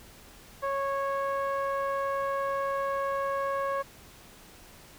sawtooth tone with low-pass filter, 551 Hz, C#5, 11 cents flat, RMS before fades -30 dBFS, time 0.62-3.83 s, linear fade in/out 20 ms, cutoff 1300 Hz, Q 2.4, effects pink hiss -52 dBFS RMS until 4.98 s

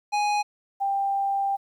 square / sine tone pair in turn, 830 / 790.7 Hz, G#5 / G5, -1 / +15 cents, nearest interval minor second, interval 84 cents, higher first, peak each -22 dBFS, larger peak neither, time 0.12-0.43 / 0.8-1.57 s, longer second, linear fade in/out 20 ms, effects low-pass 6000 Hz 12 dB/octave + 10-bit

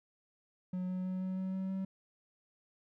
triangle tone with pitch steps, 182.7 / 184.08 / 185.46 / 186.86 / 188.27 / 189.69 / 191.12 Hz, F#3 / F#3 / F#3 / F#3 / F#3 / F#3 / G3, -22 / -9 / +4 / +17 / +30 / +43 / -44 cents, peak -32 dBFS, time 0.73-1.85 s, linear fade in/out 5 ms, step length 160 ms, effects none

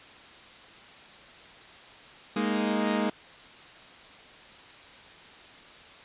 sawtooth chord, Ab suspended second, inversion none, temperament equal, 207.7 / 233.1 / 311.1 Hz, Ab3 / Bb3 / Eb4, 0 / 0 / 0 cents, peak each -24 / -26 / -28 dBFS, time 2.36-3.1 s, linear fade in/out 5 ms, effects white hiss -49 dBFS RMS until 6.04 s + resampled to 8000 Hz

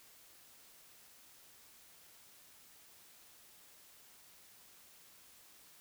silence, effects white hiss -61 dBFS RMS until 5.8 s

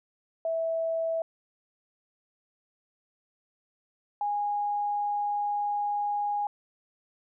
sine tone pair in turn, 655 / 823.2 Hz, E5 / G#5, -11 / -16 cents, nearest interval major third, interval 395 cents, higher second, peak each -26 dBFS, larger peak neither, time 0.45-1.22 / 4.21-6.47 s, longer second, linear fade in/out 2 ms, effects none

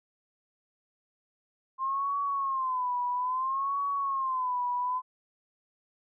sine tone with vibrato, 1050 Hz, C6, 6 cents sharp, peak -27 dBFS, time 1.78-5.02 s, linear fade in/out 50 ms, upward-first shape sine, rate 0.6 Hz, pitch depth 120 cents each way, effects none

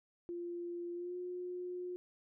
sine tone with pitch glide, 346.9 to 359.1 Hz, F4 to F4, -12 to +48 cents, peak -39 dBFS, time 0.29-1.96 s, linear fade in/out 0 ms, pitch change +60 cents, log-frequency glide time 0.94-1.16 s, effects none

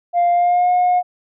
sine tone with pitch glide, 698.5 to 720.2 Hz, F5 to F#5, 0 to -47 cents, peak -10 dBFS, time 0.13-1.03 s, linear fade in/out 50 ms, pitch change +53 cents, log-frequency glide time 0.32-0.71 s, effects tanh soft clip ceiling -10 dBFS

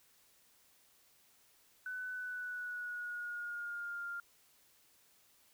sine tone with pitch glide, 1500 to 1399.5 Hz, F#6 to F6, +23 to +3 cents, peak -39 dBFS, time 1.86-4.2 s, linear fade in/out 2 ms, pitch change -120 cents, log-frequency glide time 2.13-4.06 s, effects white hiss -68 dBFS RMS until 5.53 s

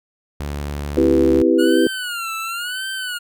sawtooth tone, 72.4 Hz, D2, 24 cents flat, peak -20 dBFS, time 0.4-1.42 s, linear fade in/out 0 ms
sine chord, C major seventh, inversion none, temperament equal with one note detuned, 259.5 / 329.6 / 392 / 493.9 Hz, C4 / E4 / G4 / B4, -14 / 0 / 0 / 0 cents, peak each -19 / -15 / -18 / -19 dBFS, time 0.97-1.87 s, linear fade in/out 2 ms
25% pulse tone with vibrato, 1433 Hz, F6, 44 cents sharp, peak -20 dBFS, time 1.58-3.19 s, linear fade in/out 20 ms, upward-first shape sine, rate 0.95 Hz, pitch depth 140 cents each way
effects none

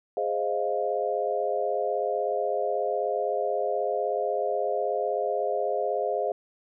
sine chord, F minor seventh, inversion first, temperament equal, 415.3 / 523.3 / 622.3 / 698.5 Hz, Ab4 / C5 / Eb5 / F5, 0 / 0 / 0 / 0 cents, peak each -30 dBFS, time 0.17-6.32 s, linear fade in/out 2 ms, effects none

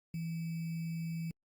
sine tone with sample-and-hold, 164.81 Hz, E3, in tune, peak -35 dBFS, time 0.14-1.31 s, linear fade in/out 2 ms, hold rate 2450 Hz, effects Opus 48 kbps

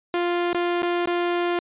sawtooth tone with dropouts, 349.2 Hz, F4, in tune, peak -17 dBFS, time 0.14-1.59 s, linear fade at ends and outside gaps 1 ms, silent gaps 0.531-0.546 / 0.821-0.829 / 1.058-1.073 s, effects resampled to 8000 Hz

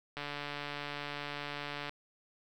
click train, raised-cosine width 0.3 ms, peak -23 dBFS, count 251, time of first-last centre 0.17-1.894 s, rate 145 Hz, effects 10-bit

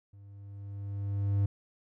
triangle tone with level ramp, 100 Hz, G2, 35 cents sharp, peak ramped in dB -48 to -21 dBFS, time 0.13-1.46 s, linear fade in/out 5 ms, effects none

